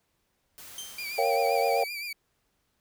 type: noise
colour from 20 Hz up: white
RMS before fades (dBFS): -46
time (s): 0.58-1.83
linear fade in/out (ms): 0
type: tone with exponential decay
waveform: 20% pulse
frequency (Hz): 3136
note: G7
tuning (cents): 0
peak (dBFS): -29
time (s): 0.78-1.18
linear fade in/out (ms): 2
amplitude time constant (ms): 85
type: tone with vibrato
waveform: 30% pulse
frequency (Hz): 2349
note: D7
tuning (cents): 0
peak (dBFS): -31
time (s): 0.98-2.13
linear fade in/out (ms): 5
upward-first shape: triangle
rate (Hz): 7.7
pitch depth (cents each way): 72
type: chord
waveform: sine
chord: G half-diminished seventh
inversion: first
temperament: equal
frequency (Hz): 466.2 / 554.4 / 698.5 / 784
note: Bb4 / Db5 / F5 / G5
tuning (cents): 0 / 0 / 0 / 0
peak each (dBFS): -28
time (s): 1.18-1.84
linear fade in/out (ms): 5
effects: pink hiss -74 dBFS RMS until 2.8 s